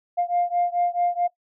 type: beating tone pair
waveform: sine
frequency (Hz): 701 / 705.6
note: F5 / F5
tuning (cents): +6 / +18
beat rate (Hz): 4.6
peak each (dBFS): -22 / -23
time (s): 0.17-1.28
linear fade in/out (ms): 20
effects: noise-tail reverb RT60 0.1 s tail -18 dB re dry + tanh soft clip ceiling -14 dBFS